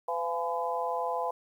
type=harmonic tone with a mistuned harmonic; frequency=168.3 Hz; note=E3; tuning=36 cents sharp; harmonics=3 / 4 / 5 / 6; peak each=-34 / -34 / -34 / -34 dBFS; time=0.08-1.31 s; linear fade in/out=5 ms; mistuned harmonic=4; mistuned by=+31 cents; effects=10-bit